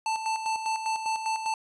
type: tone with tremolo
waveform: square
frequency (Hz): 884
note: A5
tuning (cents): +8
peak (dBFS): -26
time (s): 0.06-1.54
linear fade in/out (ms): 2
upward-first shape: square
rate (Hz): 5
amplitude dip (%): 55
effects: resampled to 22050 Hz